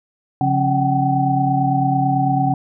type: tone cluster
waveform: sine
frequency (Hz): 139 / 177.7 / 273.1 / 755 / 784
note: C#3 / F3 / C#4 / F#5 / G5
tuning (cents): +5 / +30 / -26 / +35 / 0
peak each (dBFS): -19 / -27 / -21 / -18 / -26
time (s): 0.41-2.54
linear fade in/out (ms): 2
effects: none